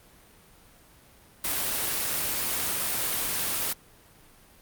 white noise, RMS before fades -28 dBFS, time 1.44-3.73 s, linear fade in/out 5 ms, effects pink hiss -55 dBFS RMS until 4.61 s + Opus 32 kbps

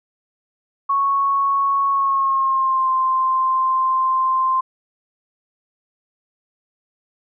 sine tone with pitch glide, 1106 to 1045.7 Hz, C#6 to C6, -4 to -1 cents, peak -15 dBFS, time 0.89-4.61 s, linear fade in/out 10 ms, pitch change -97 cents, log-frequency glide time 1.9-2.9 s, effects none

